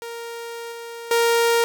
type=tone with level steps; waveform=sawtooth; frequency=466.2 Hz; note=A#4; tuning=in tune; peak=-27 / -29 / -12 dBFS; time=0.02-1.64 s; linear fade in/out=0 ms; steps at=0.72 / 1.11 s; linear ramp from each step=2 ms; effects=none